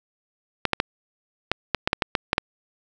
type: clicks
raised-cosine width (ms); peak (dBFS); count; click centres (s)
0.3; -3; 11; 0.653 / 0.733 / 0.801 / 1.516 / 1.747 / 1.875 / 1.931 / 2.022 / 2.152 / 2.331 / 2.381
effects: none